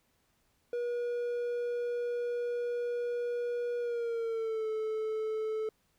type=tone with pitch glide; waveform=triangle; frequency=481.2 to 436.2 Hz; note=B4 to A4; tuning=-45 to -15 cents; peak=-29 dBFS; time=0.73-5.69 s; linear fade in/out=2 ms; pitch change=-170 cents; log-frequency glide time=3.79-4.68 s; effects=pink hiss -73 dBFS RMS until 5.98 s